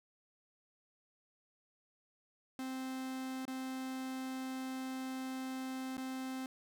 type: tone with dropouts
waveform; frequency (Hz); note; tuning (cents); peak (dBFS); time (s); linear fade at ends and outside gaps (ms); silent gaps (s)
45% pulse; 261.1; C4; -3; -39; 2.59-6.46; 1; 3.453-3.479 / 5.969-5.979
effects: none